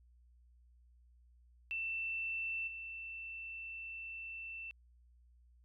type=tone with level steps; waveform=sine; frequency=2675 Hz; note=E7; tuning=25 cents sharp; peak=-36 / -43 dBFS; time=1.71-4.71 s; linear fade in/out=0 ms; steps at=2.67 s; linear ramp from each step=10 ms; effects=added 60 Hz sine -62 dBFS peak until 5.64 s